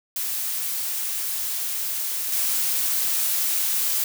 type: noise with level steps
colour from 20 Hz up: blue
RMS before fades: -27 / -23 dBFS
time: 0.16-4.04 s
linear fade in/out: 2 ms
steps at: 2.32 s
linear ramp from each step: 2 ms
effects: none